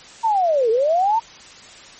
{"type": "linear two-way sweep", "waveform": "sine", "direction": "down then up", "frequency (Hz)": [932.3, 432.1, 932.3], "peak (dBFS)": -14, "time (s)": [0.23, 1.2], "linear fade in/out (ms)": 20, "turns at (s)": 0.7, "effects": ["white hiss -42 dBFS RMS until 1.99 s", "MP3 32 kbps"]}